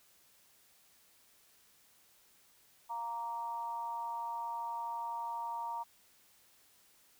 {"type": "tone with amplitude modulation", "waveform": "sine", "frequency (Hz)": 932.3, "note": "A#5", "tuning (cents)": 0, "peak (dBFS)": -33, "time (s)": [2.89, 5.84], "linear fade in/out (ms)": 20, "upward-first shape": "sine", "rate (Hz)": 232, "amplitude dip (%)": 70, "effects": ["white hiss -66 dBFS RMS until 7.19 s"]}